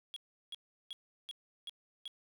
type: tone bursts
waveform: triangle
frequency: 3322 Hz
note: G#7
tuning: in tune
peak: -39 dBFS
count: 6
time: 0.14-2.078 s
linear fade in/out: 0 ms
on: 23 ms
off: 360 ms
effects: none